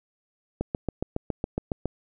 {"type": "click train", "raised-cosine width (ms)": 2, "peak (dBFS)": -13, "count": 10, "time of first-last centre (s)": [0.61, 1.857], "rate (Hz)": 7.22, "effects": []}